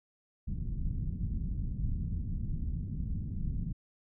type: low-pass noise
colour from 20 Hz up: pink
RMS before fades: -34 dBFS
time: 0.47-3.73 s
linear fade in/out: 10 ms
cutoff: 190 Hz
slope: 24 dB/octave
effects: none